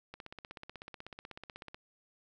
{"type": "click train", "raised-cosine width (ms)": 0.3, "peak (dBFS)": -29, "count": 27, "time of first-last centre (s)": [0.14, 1.745], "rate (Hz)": 16.2, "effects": []}